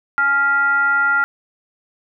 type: tone with frequency modulation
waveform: sine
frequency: 1396.9 Hz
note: F6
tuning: in tune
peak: -13 dBFS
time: 0.18-1.24 s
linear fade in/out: 0 ms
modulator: 557 Hz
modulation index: 0.48
effects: none